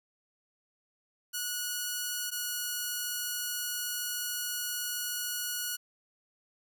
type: tone pair in turn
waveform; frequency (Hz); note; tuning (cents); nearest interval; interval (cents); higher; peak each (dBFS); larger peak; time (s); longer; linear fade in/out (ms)
5% pulse; 1461 / 1455.8; F#6 / F#6; -22 / -29; unison; 7; first; -21; neither; 1.33-2.31 / 2.31-5.77; second; 20
effects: none